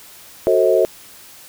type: chord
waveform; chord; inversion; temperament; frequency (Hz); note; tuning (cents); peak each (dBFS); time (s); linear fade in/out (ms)
sine; F# diminished seventh; none; just; 370 / 444 / 532.8 / 639.4; F#4 / A4 / C5 / Eb5; 0 / +16 / +31 / +47; -17; 0.47-0.85; 0
effects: white hiss -42 dBFS RMS until 1.48 s